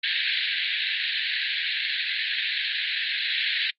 white band-pass noise, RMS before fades -26 dBFS, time 0.03-3.71 s, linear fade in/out 10 ms, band 1600 to 4200 Hz, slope 96 dB/octave, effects noise-tail reverb RT60 0.1 s tail -25 dB re dry + Opus 32 kbps

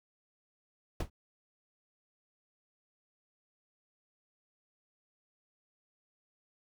brown noise with exponential decay, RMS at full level -25 dBFS, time 1-1.1 s, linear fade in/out 5 ms, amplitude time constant 21 ms, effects none

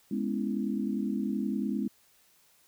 sine chord, C# minor seventh, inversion second, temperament equal, 207.7 / 246.9 / 277.2 / 329.6 Hz, G#3 / B3 / C#4 / E4, 0 / 0 / 0 / 0 cents, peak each -31 / -34 / -35 / -37 dBFS, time 0.11-1.88 s, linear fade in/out 5 ms, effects white hiss -64 dBFS RMS until 2.67 s

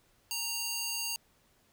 square tone with high-pass filter, 927 Hz, A#5, 10 cents flat, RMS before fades -35 dBFS, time 0.31-1.16 s, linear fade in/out 0 ms, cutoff 3900 Hz, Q 0.9, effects pink hiss -68 dBFS RMS until 1.72 s

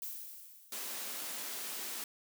violet noise with exponential decay, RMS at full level -40 dBFS, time 0.02-1.36 s, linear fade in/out 2 ms, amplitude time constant 290 ms
white high-pass noise, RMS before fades -41 dBFS, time 0.72-2.04 s, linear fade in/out 2 ms, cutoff 190 Hz, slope 48 dB/octave
effects none

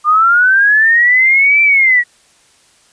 sine linear two-way sweep, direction up then down, 1193 to 2349 to 1902 Hz, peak -6 dBFS, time 0.04-2.04 s, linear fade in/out 50 ms, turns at 1.62 s, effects white hiss -50 dBFS RMS until 2.92 s + resampled to 22050 Hz

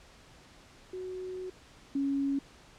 sine tone pair in turn, 370 / 277.2 Hz, F#4 / C#4, 0 / 0 cents, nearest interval perfect fourth, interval 500 cents, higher first, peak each -36 / -27 dBFS, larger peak second, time 0.93-1.5 / 1.95-2.39 s, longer first, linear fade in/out 5 ms, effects pink hiss -56 dBFS RMS until 2.78 s + low-pass 7000 Hz 12 dB/octave

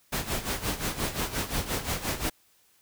pink noise with tremolo, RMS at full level -28 dBFS, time 0.12-2.3 s, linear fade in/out 10 ms, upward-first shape sine, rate 5.7 Hz, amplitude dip 75%, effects white hiss -64 dBFS RMS until 2.81 s

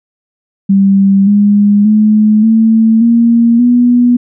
sine tone with pitch steps, 196 / 204.7 / 213.7 / 223.2 / 233.1 / 243.4 Hz, G3 / G#3 / G#3 / A3 / A#3 / B3, 0 / -25 / +50 / +25 / 0 / -25 cents, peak -4 dBFS, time 0.69-4.17 s, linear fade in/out 10 ms, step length 580 ms, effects none

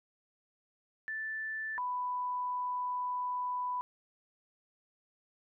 sine tone pair in turn, 1760 / 992.9 Hz, A6 / B5, 0 / +9 cents, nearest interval minor seventh, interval 991 cents, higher first, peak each -35 / -32 dBFS, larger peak second, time 1.08-1.78 / 1.78-3.81 s, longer second, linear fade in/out 0 ms, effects none

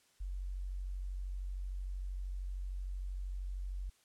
sine tone, 46.51 Hz, F#1, 10 cents sharp, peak -37 dBFS, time 0.2-3.9 s, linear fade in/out 10 ms, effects white hiss -70 dBFS RMS until 4.04 s + low-pass 10000 Hz 12 dB/octave

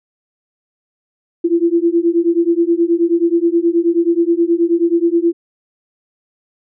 sine beating tone pair, 334.5 / 343.9 Hz, E4 / F4, +25 / -27 cents, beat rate 9.4 Hz, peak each -14 dBFS, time 1.44-5.33 s, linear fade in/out 10 ms, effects none

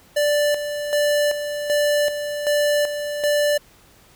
square tone with tremolo, 587.3 Hz, D5, in tune, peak -17 dBFS, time 0.16-3.58 s, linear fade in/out 10 ms, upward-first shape square, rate 1.3 Hz, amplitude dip 60%, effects pink hiss -52 dBFS RMS until 4.15 s

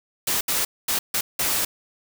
white noise bursts at uneven times, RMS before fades -23 dBFS, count 5, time 0.27-0.41 / 0.48-0.65 / 0.88-0.99 / 1.14-1.21 / 1.39-1.65 s, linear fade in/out 5 ms, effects none

